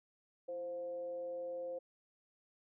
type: tone with frequency modulation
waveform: sine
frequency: 523.3 Hz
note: C5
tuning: in tune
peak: -39 dBFS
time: 0.48-1.79 s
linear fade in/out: 10 ms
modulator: 187 Hz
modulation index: 0.33
effects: none